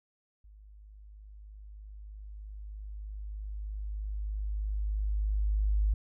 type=tone with level ramp; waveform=sine; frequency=51.6 Hz; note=G#1; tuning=10 cents flat; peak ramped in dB=-51 to -23 dBFS; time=0.44-5.94 s; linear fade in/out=5 ms; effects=none